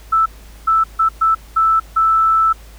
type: tone bursts at uneven times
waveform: sine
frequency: 1318.5 Hz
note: E6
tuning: in tune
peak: -10 dBFS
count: 6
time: 0.12-0.26 / 0.67-0.84 / 0.99-1.09 / 1.21-1.35 / 1.56-1.8 / 1.96-2.53 s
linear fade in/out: 10 ms
effects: added 53 Hz sine -37 dBFS peak until 2.78 s + pink hiss -45 dBFS RMS until 2.78 s